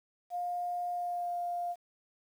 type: tone with pitch glide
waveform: sine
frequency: 708 to 701.1 Hz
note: F5 to F5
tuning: +23 to +7 cents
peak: -32 dBFS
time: 0.3-1.76 s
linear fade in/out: 50 ms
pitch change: -16 cents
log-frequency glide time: 0.92-1.38 s
effects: 10-bit